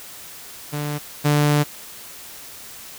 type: tone pair in turn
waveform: sawtooth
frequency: 147.4 / 147.4 Hz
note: D3 / D3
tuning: +7 / +7 cents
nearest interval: unison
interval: 0 cents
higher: neither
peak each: -20 / -11 dBFS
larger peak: second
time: 0.72-0.99 / 1.24-1.64 s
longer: second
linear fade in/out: 20 ms
effects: white hiss -39 dBFS RMS until 2.98 s